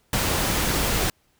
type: noise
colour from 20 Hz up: pink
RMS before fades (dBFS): -23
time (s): 0.13-1.1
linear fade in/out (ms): 2
effects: pink hiss -65 dBFS RMS until 1.39 s